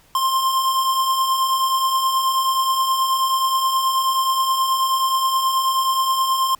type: beating tone pair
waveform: square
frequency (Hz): 1046.5 / 1055.9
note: C6 / C6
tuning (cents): 0 / +15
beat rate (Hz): 9.4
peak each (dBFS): -27 / -18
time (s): 0.15-6.55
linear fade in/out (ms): 2
effects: pink hiss -54 dBFS RMS until 6.59 s